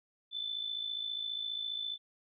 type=tone with amplitude modulation; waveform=sine; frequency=3514 Hz; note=A7; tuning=3 cents flat; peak=-32 dBFS; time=0.31-1.98 s; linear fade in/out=50 ms; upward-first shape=sine; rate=54.8 Hz; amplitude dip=65%; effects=none